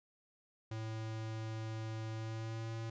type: tone with pitch glide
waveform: square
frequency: 110.7 to 113.22 Hz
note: A2 to A2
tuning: +11 to +50 cents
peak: -40 dBFS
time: 0.71-2.9 s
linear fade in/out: 5 ms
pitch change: +39 cents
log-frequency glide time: 2.12-2.75 s
effects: resampled to 16000 Hz